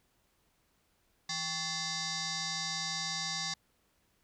sine tone with frequency modulation, 164.8 Hz, E3, in tune, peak -33 dBFS, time 1.29-3.54 s, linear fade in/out 5 ms, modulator 953 Hz, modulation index 6.2, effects pink hiss -73 dBFS RMS until 4.23 s

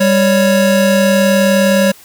square tone pair together, 197.86 / 554 Hz, G3 / C#5, +16 / -1 cents, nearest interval octave + tritone, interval 1783 cents, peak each -12 dBFS, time 0-1.92 s, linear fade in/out 10 ms, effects white hiss -41 dBFS RMS until 2.04 s

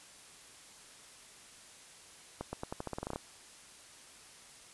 accelerating click train, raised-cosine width 1 ms, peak -23 dBFS, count 13, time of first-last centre 2.41-3.16 s, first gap 120 ms, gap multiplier 0.87, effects white hiss -55 dBFS RMS until 4.73 s + resampled to 24000 Hz

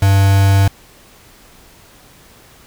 triangle tone with quantisation, 98 Hz, G2, in tune, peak -6 dBFS, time 0.02-0.68 s, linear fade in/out 5 ms, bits 3, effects pink hiss -45 dBFS RMS until 2.66 s

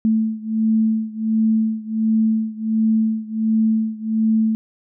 sine beating tone pair, 220 / 221.4 Hz, A3 / A3, 0 / +11 cents, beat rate 1.4 Hz, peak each -18 / -20 dBFS, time 0.05-4.55 s, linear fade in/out 0 ms, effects none

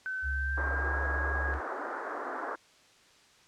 sine tone with pitch glide, 1525 to 1643.9 Hz, G6 to G#6, -48 to -18 cents, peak -32 dBFS, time 0.06-1.54 s, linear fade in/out 0 ms, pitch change +130 cents, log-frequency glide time 0.23-1 s
sine tone, 69.3 Hz, C#2, in tune, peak -31 dBFS, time 0.22-1.61 s, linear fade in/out 50 ms
white band-pass noise, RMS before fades -37 dBFS, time 0.57-2.56 s, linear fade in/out 10 ms, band 280 to 1600 Hz, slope 48 dB/octave
effects white hiss -60 dBFS RMS until 3.47 s + low-pass 6000 Hz 12 dB/octave

